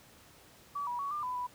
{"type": "tone with pitch steps", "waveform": "sine", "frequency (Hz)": [1145, 969, 1123, 1196, 1001, 988], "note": ["D6", "B5", "C#6", "D6", "B5", "B5"], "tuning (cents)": [-44, -33, 22, 31, 23, 0], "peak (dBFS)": -33, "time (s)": [0.75, 1.47], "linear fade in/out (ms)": 10, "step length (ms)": 120, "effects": ["pink hiss -58 dBFS RMS until 1.54 s", "high-pass 60 Hz 12 dB/octave"]}